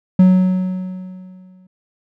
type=tone with exponential decay; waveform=triangle; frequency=185 Hz; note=F#3; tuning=in tune; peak=-3 dBFS; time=0.19-1.67 s; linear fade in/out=5 ms; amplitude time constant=320 ms; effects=none